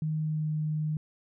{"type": "tone with pitch glide", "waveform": "sine", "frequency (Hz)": [155.56, 153.77], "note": ["D#3", "D#3"], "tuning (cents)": [0, -20], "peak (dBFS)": -27, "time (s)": [0.02, 0.97], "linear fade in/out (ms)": 2, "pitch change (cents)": -20, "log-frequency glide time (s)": [0.17, 0.52], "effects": []}